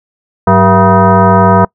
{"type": "tone with frequency modulation", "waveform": "sine", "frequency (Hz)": 388.4, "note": "G4", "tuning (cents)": -16, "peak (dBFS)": -3, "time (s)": [0.47, 1.65], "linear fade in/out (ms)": 5, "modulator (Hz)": 288, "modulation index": 2.9, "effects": ["noise-tail reverb RT60 0.1 s tail -26 dB re dry"]}